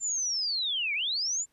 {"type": "linear two-way sweep", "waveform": "sine", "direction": "down then up", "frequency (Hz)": [7320, 2178, 7320], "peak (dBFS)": -27, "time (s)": [0, 1.46], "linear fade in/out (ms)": 50, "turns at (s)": 0.94, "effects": ["pink hiss -71 dBFS RMS until 1.52 s", "resampled to 32000 Hz"]}